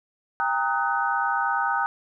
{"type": "tone cluster", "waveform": "sine", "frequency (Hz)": [797, 926, 1261, 1496], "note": ["G5", "A#5", "D#6", "F#6"], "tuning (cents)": [28, -12, 23, 19], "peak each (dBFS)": -27, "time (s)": [0.4, 1.86], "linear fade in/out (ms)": 0, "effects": []}